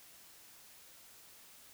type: silence
effects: white hiss -58 dBFS RMS until 1.73 s